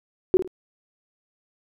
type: tone with echo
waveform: sine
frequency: 370 Hz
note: F#4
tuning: in tune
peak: -12 dBFS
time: 0.34-0.37 s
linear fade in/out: 0 ms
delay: 53 ms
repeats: 2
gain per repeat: -11 dB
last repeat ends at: 0.476 s
effects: none